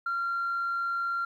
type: tone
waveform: sine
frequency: 1379 Hz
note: F6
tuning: 22 cents flat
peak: -26 dBFS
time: 0.06-1.25 s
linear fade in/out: 5 ms
effects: tanh soft clip ceiling -24 dBFS + 11-bit